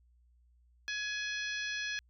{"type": "harmonic tone with a mistuned harmonic", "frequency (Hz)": 840, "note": "G#5", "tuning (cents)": 19, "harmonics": [2, 3, 4, 5, 6, 7], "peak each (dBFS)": [-37, -41, -43, -45, -47, -48], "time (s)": [0.88, 1.99], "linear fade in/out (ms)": 0, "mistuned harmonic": 6, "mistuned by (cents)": 21, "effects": ["added 60 Hz sine -63 dBFS peak until 2.09 s"]}